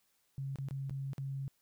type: tone with dropouts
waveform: sine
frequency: 136.4 Hz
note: C#3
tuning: 28 cents flat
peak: -36 dBFS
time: 0.38-1.48 s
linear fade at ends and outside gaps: 0 ms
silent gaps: 0.558-0.586 / 0.686-0.709 / 0.896-0.908 / 1.133-1.181 s
effects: white hiss -75 dBFS RMS until 1.61 s